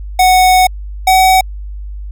square tone pair in turn, 740 / 753.4 Hz, F#5 / F#5, 0 / +31 cents, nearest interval unison, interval 31 cents, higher second, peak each -6 dBFS, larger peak neither, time 0.19-0.67 / 1.07-1.41 s, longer first, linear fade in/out 5 ms, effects added 50 Hz sine -22 dBFS peak until 2.11 s

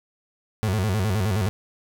35% pulse tone with vibrato, 100.5 Hz, G2, 44 cents sharp, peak -19 dBFS, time 0.63-1.49 s, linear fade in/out 0 ms, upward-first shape square, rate 9.6 Hz, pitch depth 140 cents each way, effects 10-bit

